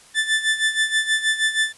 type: tone with tremolo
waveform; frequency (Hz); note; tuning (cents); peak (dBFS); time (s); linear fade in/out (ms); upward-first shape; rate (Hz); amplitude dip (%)
30% pulse; 1760; A6; 0; -13; 0.14-1.73; 50; sine; 6.3; 75
effects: white hiss -49 dBFS RMS until 1.77 s + resampled to 24000 Hz